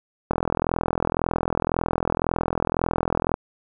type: click train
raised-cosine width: 1 ms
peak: -7 dBFS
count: 128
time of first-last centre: 0.31-3.341 s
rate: 41.9 Hz
effects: none